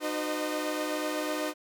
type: tone cluster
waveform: sawtooth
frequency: 304 / 366.9 / 511 / 616 Hz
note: D#4 / F#4 / C5 / D#5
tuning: -40 / -15 / -41 / -17 cents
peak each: -29 / -35 / -33 / -31 dBFS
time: 0-1.54 s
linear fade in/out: 50 ms
effects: none